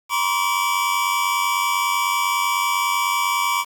square tone cluster, 960 / 1056 / 1146 / 2308 Hz, B5 / C6 / D6 / D7, -49 / +16 / -43 / -31 cents, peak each -25 dBFS, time 0.09-3.65 s, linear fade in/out 50 ms, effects 7-bit

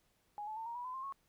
sine tone with pitch steps, 830.6 / 864.4 / 899.5 / 936.1 / 974.2 / 1013.8 / 1055 / 1097.9 Hz, G#5 / A5 / A5 / A#5 / B5 / B5 / C6 / C#6, 0 / -31 / +38 / +7 / -24 / +45 / +14 / -17 cents, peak -40 dBFS, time 0.38-1.124 s, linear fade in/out 0 ms, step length 93 ms, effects pink hiss -75 dBFS RMS until 1.28 s

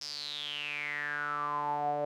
sawtooth tone with band-pass filter sweep, 146.83 Hz, D3, in tune, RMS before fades -35 dBFS, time 0.01-2.05 s, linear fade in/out 5 ms, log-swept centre 5300 to 610 Hz, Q 9.7, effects none

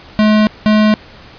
square tone pair in turn, 213.7 / 213.7 Hz, G#3 / G#3, +50 / +50 cents, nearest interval unison, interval 0 cents, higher neither, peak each -8 dBFS, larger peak neither, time 0.19-0.47 / 0.66-0.94 s, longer neither, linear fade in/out 0 ms, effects pink hiss -38 dBFS RMS until 1.38 s + resampled to 11025 Hz

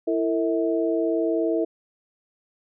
sine tone cluster, 332.1 / 452.8 / 645 Hz, E4 / A4 / E5, +13 / +50 / -38 cents, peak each -23 / -25 / -27 dBFS, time 0.07-1.65 s, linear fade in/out 10 ms, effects none

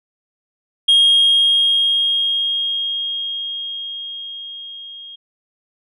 sine tone with level ramp, 3251 Hz, G#7, 38 cents flat, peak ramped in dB -6 to -33 dBFS, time 0.88-5.16 s, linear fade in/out 10 ms, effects tanh soft clip ceiling -7 dBFS

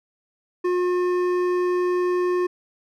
triangle tone with hard clipping, 358.9 Hz, F4, 47 cents sharp, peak -21 dBFS, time 0.64-2.47 s, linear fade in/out 10 ms, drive 14 dB, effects none

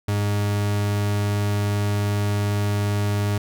40% pulse tone, 102.6 Hz, G#2, 21 cents flat, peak -19 dBFS, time 0.08-3.38 s, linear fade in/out 5 ms, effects none

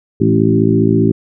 harmonic tone with a mistuned harmonic, 54.9 Hz, A1, 3 cents flat, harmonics 2 / 3 / 4 / 5 / 6 / 7, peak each -16 / -16 / -16 / -16 / -16 / -16 dBFS, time 0.2-1.12 s, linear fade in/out 10 ms, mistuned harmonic 4, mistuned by -35 cents, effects none

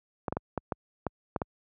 clicks, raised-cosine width 1 ms, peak -15 dBFS, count 8, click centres 0.282 / 0.325 / 0.369 / 0.577 / 0.722 / 1.067 / 1.362 / 1.418 s, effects high-pass 60 Hz 12 dB/octave

